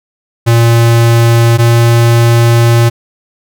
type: tone pair in turn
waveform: square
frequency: 116.54 / 117.19 Hz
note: A#2 / A#2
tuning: 0 / +10 cents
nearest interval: unison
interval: 10 cents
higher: second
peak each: -5 dBFS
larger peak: neither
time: 0.46-1.58 / 1.58-2.9 s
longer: second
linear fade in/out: 20 ms
effects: none